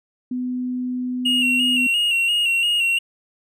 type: tone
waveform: sine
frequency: 250.6 Hz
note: B3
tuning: 25 cents sharp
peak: -22 dBFS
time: 0.31-1.87 s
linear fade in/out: 5 ms
type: tone with vibrato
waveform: triangle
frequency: 2800 Hz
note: F7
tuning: 4 cents sharp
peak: -15 dBFS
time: 1.25-2.99 s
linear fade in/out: 10 ms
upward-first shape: square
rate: 2.9 Hz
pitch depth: 39 cents each way
effects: none